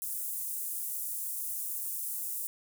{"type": "high-pass noise", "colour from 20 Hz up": "pink", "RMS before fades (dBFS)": -36, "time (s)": [0.02, 2.47], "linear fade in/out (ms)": 0, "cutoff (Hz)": 9400, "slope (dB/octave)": 24, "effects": []}